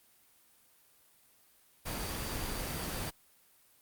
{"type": "tone in noise", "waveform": "sine", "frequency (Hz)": 4656, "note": "D8", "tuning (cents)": -16, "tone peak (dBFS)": -48, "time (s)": [1.85, 3.11], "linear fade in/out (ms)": 20, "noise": "pink", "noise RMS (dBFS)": -37, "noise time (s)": [1.85, 3.11], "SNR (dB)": -14, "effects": ["white hiss -65 dBFS RMS until 3.81 s", "Opus 32 kbps"]}